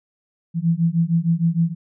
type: beating tone pair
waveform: sine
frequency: 163.9 / 170.4 Hz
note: E3 / F3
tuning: -10 / -42 cents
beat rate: 6.5 Hz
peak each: -19 dBFS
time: 0.54-1.75 s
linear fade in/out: 50 ms
effects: none